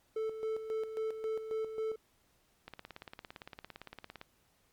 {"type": "tone with tremolo", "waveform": "triangle", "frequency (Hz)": 440, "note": "A4", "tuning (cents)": 0, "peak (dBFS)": -30, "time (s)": [0.16, 1.96], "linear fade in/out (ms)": 5, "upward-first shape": "square", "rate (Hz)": 3.7, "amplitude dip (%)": 60}
{"type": "click train", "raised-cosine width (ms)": 0.3, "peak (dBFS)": -29, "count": 28, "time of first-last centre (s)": [2.68, 4.214], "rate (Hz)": 17.6}
{"effects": ["pink hiss -71 dBFS RMS until 4.72 s", "MP3 96 kbps"]}